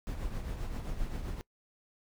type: noise with tremolo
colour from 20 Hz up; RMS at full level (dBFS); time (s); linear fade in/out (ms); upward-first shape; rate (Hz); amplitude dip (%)
brown; -34; 0.07-1.41; 0; triangle; 7.6; 55
effects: noise-tail reverb RT60 0.1 s tail -22 dB re dry